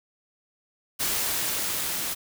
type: noise with level ramp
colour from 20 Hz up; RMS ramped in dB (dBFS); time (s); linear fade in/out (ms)
white; -26 to -30; 0.99-2.15; 20
effects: none